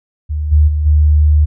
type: tone with level steps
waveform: sine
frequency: 75.4 Hz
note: D2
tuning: 46 cents sharp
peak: -15 / -5 / -12 / -6 dBFS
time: 0.29-1.46 s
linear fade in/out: 20 ms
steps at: 0.51 / 0.67 / 0.85 s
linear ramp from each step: 20 ms
effects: none